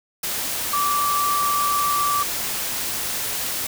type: tone in noise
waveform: sine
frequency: 1163 Hz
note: D6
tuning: 17 cents flat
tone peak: -19 dBFS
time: 0.73-2.23 s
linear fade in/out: 5 ms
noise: white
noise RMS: -26 dBFS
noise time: 0.23-3.67 s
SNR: +4 dB
effects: none